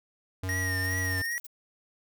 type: tone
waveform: square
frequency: 93.5 Hz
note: F#2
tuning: 19 cents sharp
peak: -31 dBFS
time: 0.43-1.22 s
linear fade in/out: 5 ms
type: tone with vibrato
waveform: square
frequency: 1864.7 Hz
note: A#6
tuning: in tune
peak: -30 dBFS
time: 0.49-1.38 s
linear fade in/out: 0 ms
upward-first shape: triangle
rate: 2.5 Hz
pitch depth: 68 cents each way
type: noise bursts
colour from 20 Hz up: violet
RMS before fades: -43 dBFS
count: 10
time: 0.84-1.467 s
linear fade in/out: 2 ms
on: 24 ms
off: 43 ms
effects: none